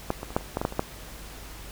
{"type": "clicks", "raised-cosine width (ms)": 1, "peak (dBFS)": [-10, -19, -25, -8, -29, -12, -13, -9, -22, -9], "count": 10, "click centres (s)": [0.104, 0.231, 0.305, 0.365, 0.41, 0.571, 0.615, 0.651, 0.724, 0.794], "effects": ["added 50 Hz sine -44 dBFS peak until 1.71 s", "pink hiss -44 dBFS RMS until 1.71 s"]}